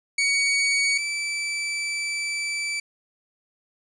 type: tone pair in turn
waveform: sawtooth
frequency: 2246 / 2320 Hz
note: C#7 / D7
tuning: +22 / -22 cents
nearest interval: minor second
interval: 56 cents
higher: second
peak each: -16 / -22 dBFS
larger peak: first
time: 0.18-0.98 / 0.98-2.8 s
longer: second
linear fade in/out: 5 ms
effects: resampled to 22050 Hz + 8-bit